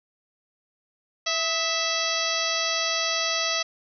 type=harmonic tone with a mistuned harmonic; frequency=659.3 Hz; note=E5; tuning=in tune; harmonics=1 / 2 / 3 / 4 / 5 / 6 / 7 / 8 / 9; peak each=-32 / -32 / -32 / -32 / -32 / -32 / -32 / -32 / -32 dBFS; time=1.26-3.63 s; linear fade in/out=10 ms; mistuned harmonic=2; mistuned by=-53 cents; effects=none

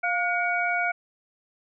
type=tone cluster; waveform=sine; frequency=701 / 1443 / 2252 Hz; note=F5 / F#6 / C#7; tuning=+6 / -44 / +27 cents; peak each=-27 dBFS; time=0.03-0.92 s; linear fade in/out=10 ms; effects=none

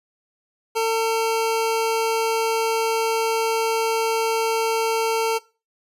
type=tone; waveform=25% pulse; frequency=450 Hz; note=A4; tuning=39 cents sharp; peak=-15 dBFS; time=0.75-5.39 s; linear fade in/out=20 ms; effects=noise-tail reverb RT60 0.3 s tail -19 dB re dry + resampled to 32000 Hz

